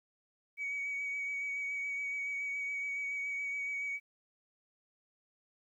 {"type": "tone with vibrato", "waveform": "sine", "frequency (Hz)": 2258, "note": "C#7", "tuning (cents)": 31, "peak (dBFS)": -33, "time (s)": [0.57, 4], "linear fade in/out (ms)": 50, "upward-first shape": "sine", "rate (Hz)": 7.1, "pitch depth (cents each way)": 20, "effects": ["tanh soft clip ceiling -31 dBFS", "12-bit"]}